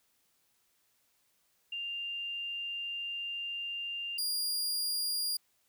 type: tone pair in turn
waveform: sine / sawtooth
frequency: 2794 / 4825 Hz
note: F7 / D8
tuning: 0 / +46 cents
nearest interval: major sixth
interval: 946 cents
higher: second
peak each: -35 / -28 dBFS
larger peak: second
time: 1.72-4.18 / 4.18-5.37 s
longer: first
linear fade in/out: 5 ms
effects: white hiss -73 dBFS RMS until 5.68 s